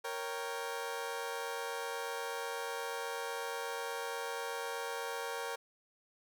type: chord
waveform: 20% pulse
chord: G diminished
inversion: first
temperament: equal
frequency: 466.2 / 554.4 / 784 Hz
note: Bb4 / Db5 / G5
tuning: 0 / 0 / 0 cents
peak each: -35 / -38 / -39 dBFS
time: 0.04-5.56 s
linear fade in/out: 10 ms
effects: none